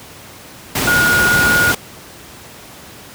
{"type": "tone in noise", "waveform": "sine", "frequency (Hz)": 1439, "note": "F#6", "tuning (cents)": -49, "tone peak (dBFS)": -11, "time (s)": [0.87, 1.72], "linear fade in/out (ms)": 5, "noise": "pink", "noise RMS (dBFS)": -17, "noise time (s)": [0.75, 1.75], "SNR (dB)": 3, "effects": ["pink hiss -37 dBFS RMS until 3.14 s", "high-pass 80 Hz 12 dB/octave"]}